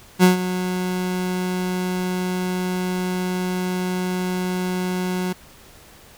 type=tone with ADSR envelope; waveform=30% pulse; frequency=182.6 Hz; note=F#3; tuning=23 cents flat; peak=-6 dBFS; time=0.19-5.33 s; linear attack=44 ms; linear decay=130 ms; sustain=-13 dB; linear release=8 ms; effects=pink hiss -47 dBFS RMS until 6.17 s